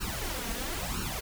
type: noise with flanger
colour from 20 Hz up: pink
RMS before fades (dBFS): -34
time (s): 0-1.21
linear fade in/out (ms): 20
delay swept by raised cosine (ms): 0.71 to 4.41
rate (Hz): 1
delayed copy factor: +0.85
effects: none